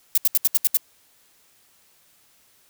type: noise bursts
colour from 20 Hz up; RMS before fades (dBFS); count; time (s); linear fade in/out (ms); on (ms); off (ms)
violet; -17; 7; 0.15-0.771; 2; 27; 72
effects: white hiss -59 dBFS RMS until 2.69 s